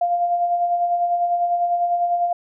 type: tone with tremolo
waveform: sine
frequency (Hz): 698.5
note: F5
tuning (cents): 0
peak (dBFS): -15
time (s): 0.01-2.33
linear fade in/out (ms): 5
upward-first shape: sine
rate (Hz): 10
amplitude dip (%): 45
effects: none